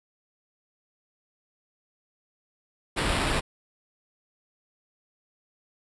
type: noise with sample-and-hold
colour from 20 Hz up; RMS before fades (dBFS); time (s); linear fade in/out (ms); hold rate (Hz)
pink; -26; 2.96-3.41; 20; 6300
effects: resampled to 24000 Hz